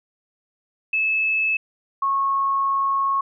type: tone pair in turn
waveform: sine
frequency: 2606 / 1095.7 Hz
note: E7 / C#6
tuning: -20 / -20 cents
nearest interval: octave + minor third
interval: 1500 cents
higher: first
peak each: -18 dBFS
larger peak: neither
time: 0.93-1.57 / 2.02-3.21 s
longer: second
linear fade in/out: 5 ms
effects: none